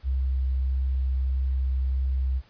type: tone with vibrato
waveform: sine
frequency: 65.41 Hz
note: C2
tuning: in tune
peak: -22 dBFS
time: 0.03-2.42 s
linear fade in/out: 50 ms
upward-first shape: triangle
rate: 1.6 Hz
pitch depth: 8 cents each way
effects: pink hiss -58 dBFS RMS until 2.49 s + resampled to 11025 Hz